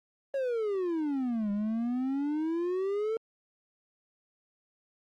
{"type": "exponential two-way sweep", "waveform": "triangle", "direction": "down then up", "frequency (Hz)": [559, 200.8, 452.7], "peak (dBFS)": -26, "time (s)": [0.34, 3.17], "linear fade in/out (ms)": 2, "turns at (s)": 1.51, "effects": ["Opus 24 kbps"]}